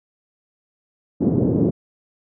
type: band-pass noise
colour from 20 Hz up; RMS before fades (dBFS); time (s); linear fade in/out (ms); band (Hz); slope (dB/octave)
white; -18; 1.2-1.71; 20; 100 to 370; 24
effects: none